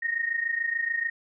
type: tone pair together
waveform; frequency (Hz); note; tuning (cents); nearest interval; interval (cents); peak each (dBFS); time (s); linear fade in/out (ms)
sine; 1850.1 / 1877; A#6 / A#6; -14 / +11; unison; 25; -27 / -30; 0.02-1.1; 10
effects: none

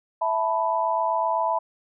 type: chord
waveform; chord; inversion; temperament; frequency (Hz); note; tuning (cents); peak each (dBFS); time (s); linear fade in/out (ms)
sine; E suspended fourth; none; equal; 659.3 / 880 / 987.8; E5 / A5 / B5; 0 / 0 / 0; -26 / -26 / -24; 0.21-1.59; 10
effects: none

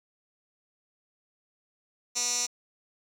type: tone with band-pass filter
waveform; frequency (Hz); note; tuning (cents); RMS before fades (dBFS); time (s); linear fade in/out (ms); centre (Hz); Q
15% pulse; 243.4; B3; -25; -29; 2.15-2.47; 20; 6300; 6
effects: 9-bit

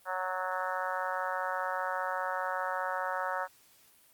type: harmonic tone with a mistuned harmonic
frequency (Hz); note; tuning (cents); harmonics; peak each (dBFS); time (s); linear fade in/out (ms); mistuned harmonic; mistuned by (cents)
185; F#3; 0; 3 / 4 / 5 / 6 / 7 / 8 / 9 / 10; -38 / -39 / -37 / -40 / -38 / -39 / -43 / -46; 0.05-3.48; 50; 10; -46
effects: white hiss -62 dBFS RMS until 4.13 s + Opus 32 kbps

